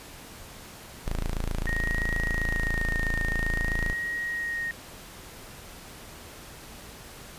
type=tone; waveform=sawtooth; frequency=27.65 Hz; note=A0; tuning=9 cents sharp; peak=-23 dBFS; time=1.06-3.93 s; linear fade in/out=0 ms
type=tone with vibrato; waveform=sine; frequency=1864.7 Hz; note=A#6; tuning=in tune; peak=-28 dBFS; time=1.67-4.71 s; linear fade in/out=0 ms; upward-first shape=sine; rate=0.51 Hz; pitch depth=22 cents each way
effects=pink hiss -45 dBFS RMS until 7.38 s + resampled to 32000 Hz